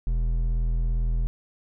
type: tone with hard clipping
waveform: sine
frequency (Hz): 41.2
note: E1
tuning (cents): 0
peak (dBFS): -23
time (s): 0.07-1.27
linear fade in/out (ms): 0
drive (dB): 7
effects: none